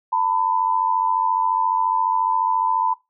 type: tone pair together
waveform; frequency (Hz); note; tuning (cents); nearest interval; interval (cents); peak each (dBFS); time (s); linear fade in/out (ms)
sine; 902.6 / 997; A5 / B5; +44 / +16; major second; 172; -20; 0.12-2.94; 10
effects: noise-tail reverb RT60 0.2 s tail -21 dB re dry

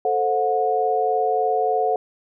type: chord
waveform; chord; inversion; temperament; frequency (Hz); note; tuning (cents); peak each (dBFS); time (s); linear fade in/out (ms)
sine; F# diminished; first; equal with one note detuned; 440 / 523.3 / 726.9; A4 / C5 / F#5; 0 / 0 / -31; -22 / -26 / -20; 0.05-1.96; 2
effects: none

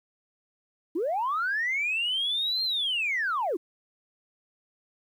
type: linear two-way sweep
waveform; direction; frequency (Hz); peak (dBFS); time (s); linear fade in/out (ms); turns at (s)
sine; up then down; 293.7 to 4213 to 293.7; -24; 0.95-3.57; 10; 2.63
effects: tanh soft clip ceiling -21 dBFS + 10-bit

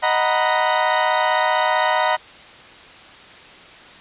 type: chord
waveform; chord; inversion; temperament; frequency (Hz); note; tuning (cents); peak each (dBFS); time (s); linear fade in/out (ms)
30% pulse; B major seventh; first; equal; 622.3 / 740 / 932.3 / 987.8; D#5 / F#5 / A#5 / B5; 0 / 0 / 0 / 0; -19; 0.02-2.17; 20
effects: white hiss -42 dBFS RMS until 4 s + resampled to 8000 Hz

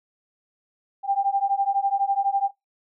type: beating tone pair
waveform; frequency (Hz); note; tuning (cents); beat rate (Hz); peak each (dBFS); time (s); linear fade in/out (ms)
sine; 786 / 798; G5 / G5; +4 / +31; 12; -23; 1.03-2.51; 50
effects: noise-tail reverb RT60 0.2 s tail -22 dB re dry

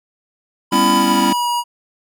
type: tone with pitch glide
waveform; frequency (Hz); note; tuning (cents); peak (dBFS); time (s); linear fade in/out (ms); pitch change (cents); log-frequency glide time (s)
square; 998 to 960.1; B5 to B5; +18 to -49; -17; 0.71-1.64; 50; -67; 0.94-1.5
type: chord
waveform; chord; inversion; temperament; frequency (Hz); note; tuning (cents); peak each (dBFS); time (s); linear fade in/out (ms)
square; C# half-diminished seventh; second; just; 199.57 / 249.5 / 277.2 / 332.6; G3 / B3 / C#4 / E4; +31 / +18 / 0 / +16; -21; 0.72-1.33; 5
effects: none

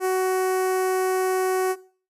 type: tone with notch filter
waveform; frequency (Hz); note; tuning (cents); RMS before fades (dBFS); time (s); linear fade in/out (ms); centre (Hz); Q
sawtooth; 373.5; F#4; +16; -22; 0-1.76; 50; 3600; 0.54
effects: noise-tail reverb RT60 0.4 s tail -18 dB re dry + resampled to 32000 Hz

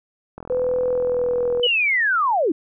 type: click train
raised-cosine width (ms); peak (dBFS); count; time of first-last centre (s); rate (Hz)
1; -20; 52; 0.38-1.597; 41.9
type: tone with pitch glide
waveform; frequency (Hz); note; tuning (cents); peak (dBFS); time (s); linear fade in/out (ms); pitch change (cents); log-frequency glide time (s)
sine; 502 to 486.6; B4 to B4; +28 to -26; -18; 0.5-1.67; 5; -54; 0.8-1.53
type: linear sweep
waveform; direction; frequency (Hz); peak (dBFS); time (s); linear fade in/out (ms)
sine; down; 3023 to 277.3; -16; 1.63-2.52; 5
effects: none

